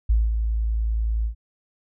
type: tone with ADSR envelope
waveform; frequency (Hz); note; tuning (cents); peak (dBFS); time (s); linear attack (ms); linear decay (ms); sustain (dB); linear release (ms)
sine; 55.2; A1; +6; -14; 0.09-1.35; 10; 210; -6; 100
effects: none